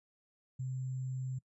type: tone with sample-and-hold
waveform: sine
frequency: 130 Hz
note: C3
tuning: 11 cents flat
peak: -35 dBFS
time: 0.59-1.39 s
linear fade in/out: 10 ms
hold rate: 7350 Hz
effects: noise-tail reverb RT60 0.1 s tail -23 dB re dry + resampled to 24000 Hz